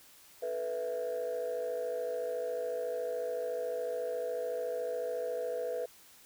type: chord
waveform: sine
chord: A suspended second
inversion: none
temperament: equal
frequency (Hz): 440 / 493.9 / 659.3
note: A4 / B4 / E5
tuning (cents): 0 / 0 / 0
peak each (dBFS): -39 / -33 / -37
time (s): 0.42-5.86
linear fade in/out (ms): 10
effects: tanh soft clip ceiling -28 dBFS + white hiss -58 dBFS RMS until 6.25 s